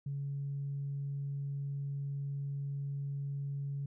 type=tone; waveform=sine; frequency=140.3 Hz; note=C#3; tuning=21 cents sharp; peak=-34 dBFS; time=0.06-3.86 s; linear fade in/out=5 ms; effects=tanh soft clip ceiling -30 dBFS